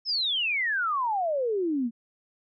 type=exponential sweep; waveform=sine; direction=down; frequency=5360 to 222.2 Hz; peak=-24 dBFS; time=0.05-1.91 s; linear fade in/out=50 ms; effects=none